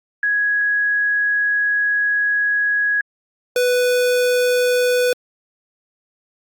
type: tone pair in turn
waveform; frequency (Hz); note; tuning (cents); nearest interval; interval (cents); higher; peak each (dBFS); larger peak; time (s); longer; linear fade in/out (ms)
sine / square; 1666 / 495.3; G#6 / B4; +5 / +5; octave + major sixth; 2100; first; -15; neither; 0.23-3.01 / 3.56-5.13; first; 2
effects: Opus 48 kbps